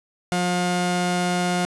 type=tone pair together; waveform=sawtooth; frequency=178.4 / 356.8 Hz; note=F3 / F4; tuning=+37 / +37 cents; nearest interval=octave; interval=1200 cents; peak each=-18 dBFS; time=0.32-1.65 s; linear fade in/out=0 ms; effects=resampled to 24000 Hz + 7-bit